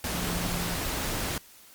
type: tone in noise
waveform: sine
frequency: 174.61 Hz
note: F3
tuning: in tune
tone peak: -34 dBFS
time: 0.14-0.75 s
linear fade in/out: 2 ms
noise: pink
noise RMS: -31 dBFS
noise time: 0.04-1.38 s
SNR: -6 dB
effects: white hiss -53 dBFS RMS until 1.74 s + Opus 48 kbps